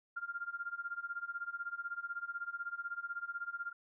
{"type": "tone with tremolo", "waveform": "sine", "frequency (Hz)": 1396.9, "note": "F6", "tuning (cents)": 0, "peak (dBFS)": -35, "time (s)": [0.16, 3.73], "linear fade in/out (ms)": 10, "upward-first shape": "sine", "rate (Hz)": 16, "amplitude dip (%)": 90, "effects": []}